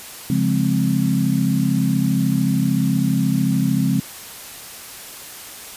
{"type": "chord", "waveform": "sine", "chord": "Db major seventh", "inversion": "none", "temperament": "equal", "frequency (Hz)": [138.59, 174.61, 207.7, 261.6], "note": ["Db3", "F3", "Ab3", "C4"], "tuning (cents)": [0, 0, 0, 0], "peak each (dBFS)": -21, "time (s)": [0.3, 4], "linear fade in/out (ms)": 2, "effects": ["white hiss -36 dBFS RMS until 5.76 s", "resampled to 32000 Hz"]}